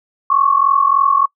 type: tone pair together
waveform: sine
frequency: 1090 / 1133.3 Hz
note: C#6 / C#6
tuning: -29 / +38 cents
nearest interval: minor second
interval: 67 cents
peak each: -13 dBFS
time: 0.3-1.26 s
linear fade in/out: 5 ms
effects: noise-tail reverb RT60 0.1 s tail -23 dB re dry